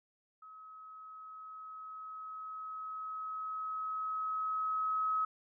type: tone with level ramp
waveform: sine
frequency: 1279 Hz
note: D#6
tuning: 47 cents sharp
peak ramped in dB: -50 to -29 dBFS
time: 0.42-5.25 s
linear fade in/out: 5 ms
effects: none